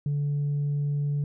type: tone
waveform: sine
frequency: 144.6 Hz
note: D3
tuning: 27 cents flat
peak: -22 dBFS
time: 0.06-1.24 s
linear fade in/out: 2 ms
effects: tanh soft clip ceiling -22 dBFS